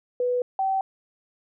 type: tone pair in turn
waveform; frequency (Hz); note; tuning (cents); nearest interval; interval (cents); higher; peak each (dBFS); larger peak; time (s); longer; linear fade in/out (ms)
sine; 493.9 / 770.1; B4 / G5; 0 / -31; minor sixth; 769; second; -21; neither; 0.2-0.42 / 0.59-0.81; neither; 2
effects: none